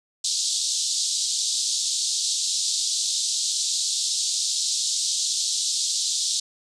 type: band-pass noise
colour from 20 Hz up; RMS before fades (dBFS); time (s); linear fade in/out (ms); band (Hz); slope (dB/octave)
pink; -25; 0.24-6.4; 5; 3700 to 8500; 48
effects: none